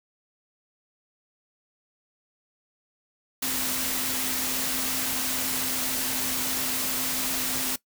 sine tone in noise, 258.6 Hz, C4, 20 cents flat, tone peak -38 dBFS, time 3.42-7.76 s, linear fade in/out 5 ms, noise white, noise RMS -28 dBFS, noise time 3.42-7.76 s, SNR -13 dB, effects noise-tail reverb RT60 0.1 s tail -20 dB re dry

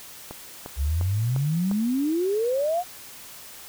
click train, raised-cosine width 1 ms, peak -21 dBFS, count 5, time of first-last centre 0.31-1.714 s, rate 2.85 Hz
sine exponential sweep, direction up, 65.41 to 740 Hz, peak -21 dBFS, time 0.76-2.84 s, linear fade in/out 50 ms
effects white hiss -43 dBFS RMS until 3.68 s

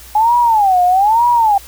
sine tone with vibrato, 830.6 Hz, G#5, in tune, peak -8 dBFS, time 0.15-1.58 s, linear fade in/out 5 ms, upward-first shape sine, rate 1.1 Hz, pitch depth 260 cents each way, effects added 60 Hz sine -39 dBFS peak until 1.67 s + white hiss -38 dBFS RMS until 1.67 s

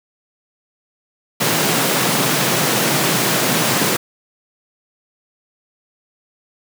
pink high-pass noise, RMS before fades -17 dBFS, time 1.4-3.97 s, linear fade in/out 10 ms, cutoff 120 Hz, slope 96 dB/octave, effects none

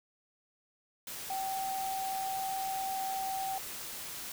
sine tone in noise, 770 Hz, G5, 31 cents flat, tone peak -33 dBFS, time 1.3-3.58 s, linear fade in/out 2 ms, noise white, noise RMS -42 dBFS, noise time 1.07-4.32 s, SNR +6 dB, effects none

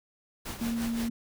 pink noise with tremolo, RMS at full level -36 dBFS, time 0.45-1.09 s, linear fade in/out 10 ms, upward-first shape triangle, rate 5.8 Hz, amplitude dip 70%
sine tone, 231.6 Hz, A#3, 11 cents flat, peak -28 dBFS, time 0.61-1.1 s, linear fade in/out 5 ms
effects none

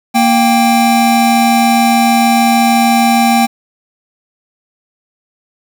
square tone pair together, 233.4 / 786.7 Hz, A#3 / G5, +2 / +6 cents, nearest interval octave + major sixth, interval 2104 cents, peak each -11 dBFS, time 0.14-3.47 s, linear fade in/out 20 ms, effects 7-bit

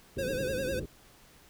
white low-pass noise, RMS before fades -37 dBFS, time 0.16-0.86 s, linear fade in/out 10 ms, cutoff 460 Hz, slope 48 dB/octave
square tone with vibrato, 523.3 Hz, C5, in tune, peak -32 dBFS, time 0.18-0.8 s, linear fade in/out 10 ms, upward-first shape sine, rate 9.9 Hz, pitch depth 79 cents each way
effects pink hiss -58 dBFS RMS until 1.49 s

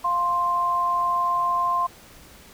sine tone pair together, 700 / 1048.8 Hz, F5 / C6, +4 / +4 cents, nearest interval perfect fifth, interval 700 cents, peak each -29 / -20 dBFS, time 0.04-1.87 s, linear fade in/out 10 ms, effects pink hiss -48 dBFS RMS until 2.53 s

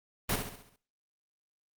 pink noise with echo, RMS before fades -29 dBFS, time 0.29-0.36 s, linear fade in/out 5 ms, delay 67 ms, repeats 6, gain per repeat -6 dB, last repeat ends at 0.762 s, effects noise-tail reverb RT60 0.4 s tail -20 dB re dry + Opus 32 kbps

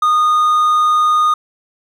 triangle tone, 1230 Hz, D#6, 20 cents flat, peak -8 dBFS, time 0.02-1.34 s, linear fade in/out 5 ms, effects none

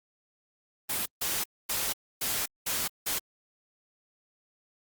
white noise bursts at uneven times, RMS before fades -30 dBFS, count 6, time 0.89-1.06 / 1.21-1.44 / 1.69-1.93 / 2.21-2.46 / 2.66-2.88 / 3.06-3.19 s, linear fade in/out 10 ms, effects Opus 32 kbps

